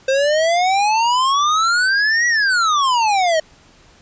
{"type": "exponential two-way sweep", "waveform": "square", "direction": "up then down", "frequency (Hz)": [523.3, 1944, 617], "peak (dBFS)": -14, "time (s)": [0.08, 3.4], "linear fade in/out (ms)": 5, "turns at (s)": 2.27, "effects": ["pink hiss -49 dBFS RMS until 4.01 s", "resampled to 16000 Hz"]}